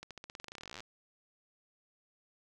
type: accelerating click train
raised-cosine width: 0.2 ms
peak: -28 dBFS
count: 26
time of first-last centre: 0.03-0.805 s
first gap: 77 ms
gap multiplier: 0.91
effects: none